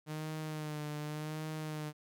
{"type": "tone with vibrato", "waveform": "sawtooth", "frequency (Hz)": 152.8, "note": "D#3", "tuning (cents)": -31, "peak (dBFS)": -34, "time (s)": [0.06, 1.93], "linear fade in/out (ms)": 50, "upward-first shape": "sine", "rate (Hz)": 0.87, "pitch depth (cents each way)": 38, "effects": []}